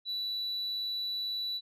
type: tone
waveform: sine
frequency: 3951 Hz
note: B7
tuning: in tune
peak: -30 dBFS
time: 0.05-1.61 s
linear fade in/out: 50 ms
effects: tanh soft clip ceiling -30 dBFS